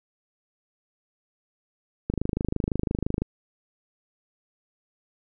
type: click train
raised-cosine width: 3 ms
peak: -12 dBFS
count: 30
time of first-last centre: 2.1-3.22 s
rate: 25.9 Hz
effects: none